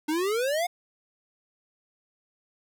square exponential sweep, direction up, 296.6 to 731 Hz, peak -25 dBFS, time 0.08-0.67 s, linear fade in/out 10 ms, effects none

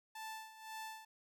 sawtooth tone with tremolo, 880 Hz, A5, in tune, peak -40 dBFS, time 0.15-1.05 s, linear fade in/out 5 ms, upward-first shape sine, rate 1.9 Hz, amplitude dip 75%, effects none

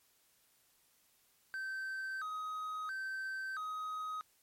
triangle tone with vibrato, 1396.9 Hz, F6, in tune, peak -36 dBFS, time 1.54-4.21 s, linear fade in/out 0 ms, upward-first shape square, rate 0.74 Hz, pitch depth 180 cents each way, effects white hiss -71 dBFS RMS until 4.42 s + MP3 64 kbps

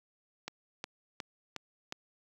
click train, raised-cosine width 0.2 ms, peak -20 dBFS, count 5, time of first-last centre 0.48-1.924 s, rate 2.77 Hz, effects high-pass 100 Hz 12 dB/octave + 9-bit

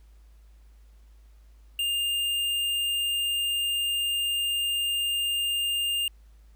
sine tone with tanh clipping, 2808 Hz, F7, 9 cents sharp, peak -26 dBFS, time 1.79-6.08 s, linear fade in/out 2 ms, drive 16 dB, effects added 53 Hz sine -50 dBFS peak until 6.55 s + pink hiss -68 dBFS RMS until 6.55 s

